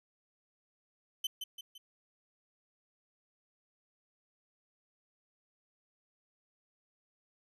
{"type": "tone with echo", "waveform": "40% pulse", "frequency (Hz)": 3059, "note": "G7", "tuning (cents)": -43, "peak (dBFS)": -31, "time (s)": [1.24, 1.27], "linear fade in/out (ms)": 5, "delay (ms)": 170, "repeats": 3, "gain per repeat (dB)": -6, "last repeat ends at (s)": 1.78, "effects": ["resampled to 32000 Hz"]}